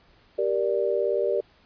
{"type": "chord", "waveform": "sine", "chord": "G minor", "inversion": "none", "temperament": "just", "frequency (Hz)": [392, 470.4, 588], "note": ["G4", "Bb4", "D5"], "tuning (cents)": [0, 16, 2], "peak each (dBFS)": -26, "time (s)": [0.38, 1.41], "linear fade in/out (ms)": 10, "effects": ["pink hiss -59 dBFS RMS until 1.65 s", "resampled to 11025 Hz"]}